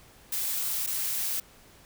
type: noise with dropouts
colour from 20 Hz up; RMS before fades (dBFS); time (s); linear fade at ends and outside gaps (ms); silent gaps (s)
blue; -30; 0.32-1.4; 5; 0.865-0.872
effects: pink hiss -55 dBFS RMS until 1.85 s